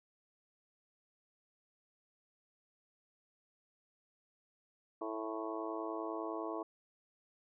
harmonic tone with a mistuned harmonic, 110 Hz, A2, in tune, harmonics 3 / 4 / 5 / 6 / 7 / 8 / 9 / 10, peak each -42 / -44 / -50 / -44 / -54 / -49 / -48 / -46 dBFS, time 5.01-6.63 s, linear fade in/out 5 ms, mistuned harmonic 8, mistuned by -18 cents, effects none

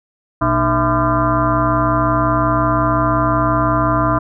sine tone with frequency modulation, 659.3 Hz, E5, in tune, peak -12 dBFS, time 0.41-4.19 s, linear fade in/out 10 ms, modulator 179 Hz, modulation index 3.7, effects none

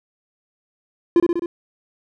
triangle tone with echo, 343.8 Hz, F4, 27 cents flat, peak -8 dBFS, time 1.16-1.2 s, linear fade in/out 2 ms, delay 65 ms, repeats 4, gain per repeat -3 dB, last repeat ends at 1.46 s, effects none

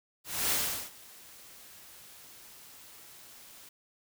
white noise with ADSR envelope, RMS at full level -28 dBFS, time 0.24-3.69 s, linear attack 260 ms, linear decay 400 ms, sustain -24 dB, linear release 5 ms, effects none

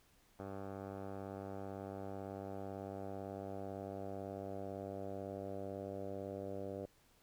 10% pulse tone with low-pass filter sweep, 98 Hz, G2, in tune, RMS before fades -45 dBFS, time 0.39-6.86 s, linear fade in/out 5 ms, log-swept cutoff 980 to 570 Hz, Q 2.9, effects pink hiss -70 dBFS RMS until 7.22 s

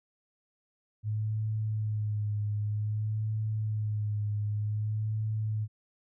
sine tone with vibrato, 106.5 Hz, G#2, 44 cents sharp, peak -28 dBFS, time 1.03-5.68 s, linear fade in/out 50 ms, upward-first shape sine, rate 0.53 Hz, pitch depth 35 cents each way, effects none

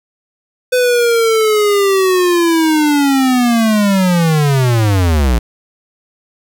square linear sweep, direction down, 505 to 55 Hz, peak -10 dBFS, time 0.72-5.39 s, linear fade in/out 10 ms, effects none

